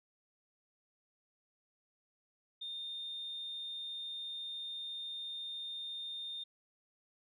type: tone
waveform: sine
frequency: 3637 Hz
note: A#7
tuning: 43 cents flat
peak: -39 dBFS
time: 2.61-6.44 s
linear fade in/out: 10 ms
effects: tanh soft clip ceiling -35 dBFS